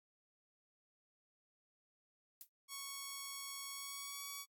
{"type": "noise with exponential decay", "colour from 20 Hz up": "violet", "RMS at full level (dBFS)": -45, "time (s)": [2.41, 2.49], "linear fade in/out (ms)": 0, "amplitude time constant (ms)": 17}
{"type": "tone with pitch glide", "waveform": "5% pulse", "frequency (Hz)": [1108.7, 1128.1], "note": ["C#6", "C#6"], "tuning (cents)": [0, 30], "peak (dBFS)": -33, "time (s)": [2.68, 4.46], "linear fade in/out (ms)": 50, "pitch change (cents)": 30, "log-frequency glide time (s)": [3.71, 4.25]}
{"effects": ["AAC 64 kbps"]}